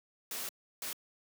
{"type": "noise bursts at uneven times", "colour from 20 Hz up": "white", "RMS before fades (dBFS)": -39, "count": 2, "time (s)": [[0.31, 0.49], [0.82, 0.93]], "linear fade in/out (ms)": 2, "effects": ["high-pass 200 Hz 12 dB/octave"]}